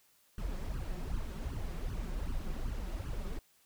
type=noise with flanger; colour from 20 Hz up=brown; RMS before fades=-37 dBFS; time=0.38-3.39 s; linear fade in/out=2 ms; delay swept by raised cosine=0.65 to 5.55 ms; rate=2.6 Hz; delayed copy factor=+0.85; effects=white hiss -68 dBFS RMS until 3.65 s